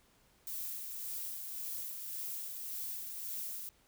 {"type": "noise with tremolo", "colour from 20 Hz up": "violet", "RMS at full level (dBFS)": -40, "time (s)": [0.47, 3.69], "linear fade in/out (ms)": 0, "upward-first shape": "sine", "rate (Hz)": 1.8, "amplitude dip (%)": 35, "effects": ["pink hiss -68 dBFS RMS until 3.87 s"]}